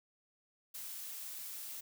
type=noise; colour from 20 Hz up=blue; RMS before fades=-45 dBFS; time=0.74-1.81 s; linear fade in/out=10 ms; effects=none